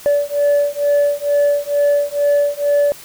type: beating tone pair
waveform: sine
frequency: 576 / 578.2 Hz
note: D5 / D5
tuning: -34 / -27 cents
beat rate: 2.2 Hz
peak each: -14 dBFS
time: 0.06-2.92 s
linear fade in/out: 0 ms
effects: tanh soft clip ceiling -9 dBFS + white hiss -38 dBFS RMS until 3.04 s